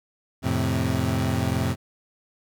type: chord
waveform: 25% pulse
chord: F major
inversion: none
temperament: equal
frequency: 87.31 / 110 / 130.81 Hz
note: F2 / A2 / C3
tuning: 0 / 0 / 0 cents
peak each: -23 dBFS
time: 0.42-1.76 s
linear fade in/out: 50 ms
effects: none